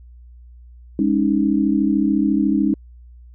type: chord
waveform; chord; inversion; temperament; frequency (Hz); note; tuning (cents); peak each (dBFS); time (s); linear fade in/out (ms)
sine; Ab suspended fourth; none; equal with one note detuned; 204.8 / 277.2 / 311.1; Ab3 / Db4 / Eb4; -24 / 0 / 0; -19; 0.99-2.74; 2
effects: added 60 Hz sine -40 dBFS peak until 3.34 s